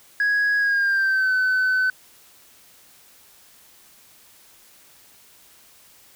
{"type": "tone with pitch glide", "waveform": "sine", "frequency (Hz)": [1661.2, 1514.6], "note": ["G#6", "F#6"], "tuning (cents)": [0, 40], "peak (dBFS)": -15, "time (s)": [0.2, 1.9], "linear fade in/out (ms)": 2, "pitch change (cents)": -160, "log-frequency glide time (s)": [0.58, 1.33], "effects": ["tanh soft clip ceiling -16 dBFS", "white hiss -52 dBFS RMS until 6.15 s"]}